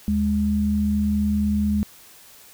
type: tone pair together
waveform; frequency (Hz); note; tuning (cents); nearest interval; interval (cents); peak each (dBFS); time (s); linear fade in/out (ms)
sine; 77.31 / 207.7; D#2 / G#3; -11 / 0; octave + perfect fourth; 1711; -25 / -19; 0.08-1.83; 0
effects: white hiss -48 dBFS RMS until 2.53 s